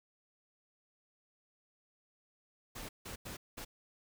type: noise bursts at uneven times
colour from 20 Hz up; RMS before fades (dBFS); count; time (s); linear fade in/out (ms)
pink; -45; 4; 2.75-2.89 / 3.05-3.16 / 3.25-3.37 / 3.57-3.65; 10
effects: none